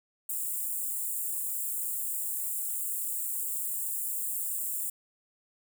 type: high-pass noise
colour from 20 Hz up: white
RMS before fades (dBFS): -33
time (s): 0.29-4.9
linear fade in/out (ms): 5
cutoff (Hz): 7300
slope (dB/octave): 96
effects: none